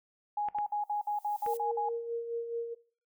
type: tone bursts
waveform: sine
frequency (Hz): 830.6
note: G#5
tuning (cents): 0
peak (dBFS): -29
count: 9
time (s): 0.37-1.89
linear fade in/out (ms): 5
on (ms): 120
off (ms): 55
type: clicks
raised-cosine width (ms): 0.5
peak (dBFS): -29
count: 3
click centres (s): 0.486 / 0.586 / 1.463
type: noise with exponential growth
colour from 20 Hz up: violet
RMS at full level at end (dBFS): -46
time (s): 0.65-1.57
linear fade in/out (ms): 0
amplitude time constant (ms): 200
type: tone with tremolo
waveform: sine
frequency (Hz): 466.2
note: A#4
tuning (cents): 0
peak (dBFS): -30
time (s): 1.46-2.75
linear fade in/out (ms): 20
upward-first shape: sine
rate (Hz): 4.7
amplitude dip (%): 55
effects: noise-tail reverb RT60 0.4 s tail -18 dB re dry